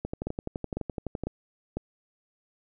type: two click trains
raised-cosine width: 2 ms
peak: -18 / -17 dBFS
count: 15 / 4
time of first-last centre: 0.05-1.236 / 0.27-1.77 s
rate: 11.8 / 2 Hz
effects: none